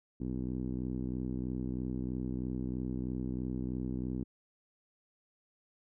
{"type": "tone with low-pass filter", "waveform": "10% pulse", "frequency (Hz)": 63.1, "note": "B1", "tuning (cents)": 38, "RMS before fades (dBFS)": -36, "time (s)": [0.2, 4.24], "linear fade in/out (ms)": 10, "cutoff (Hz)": 280, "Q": 1.8, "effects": []}